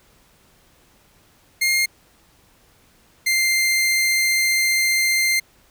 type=tone pair in turn; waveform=sawtooth; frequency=2124 / 2095 Hz; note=C7 / C7; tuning=+25 / +2 cents; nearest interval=unison; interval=23 cents; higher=first; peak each=-13 dBFS; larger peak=neither; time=1.61-1.86 / 3.26-5.4 s; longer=second; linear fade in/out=10 ms; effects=pink hiss -56 dBFS RMS until 5.7 s